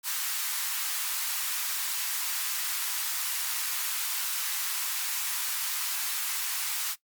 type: high-pass noise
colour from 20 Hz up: white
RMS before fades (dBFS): -31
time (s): 0.03-6.96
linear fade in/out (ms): 50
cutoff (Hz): 940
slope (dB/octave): 24
effects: noise-tail reverb RT60 0.1 s tail -17 dB re dry + Opus 48 kbps